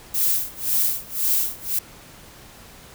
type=noise with tremolo; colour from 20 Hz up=violet; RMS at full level=-19 dBFS; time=0.14-1.79 s; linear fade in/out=5 ms; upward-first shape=sine; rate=1.9 Hz; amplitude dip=95%; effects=pink hiss -45 dBFS RMS until 2.94 s